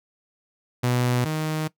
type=tone pair in turn; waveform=sawtooth; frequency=123.47 / 155.87 Hz; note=B2 / D#3; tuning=0 / +3 cents; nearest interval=major third; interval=403 cents; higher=second; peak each=-16 / -20 dBFS; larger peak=first; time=0.83-1.25 / 1.25-1.68 s; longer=second; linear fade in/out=10 ms; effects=noise-tail reverb RT60 0.1 s tail -19 dB re dry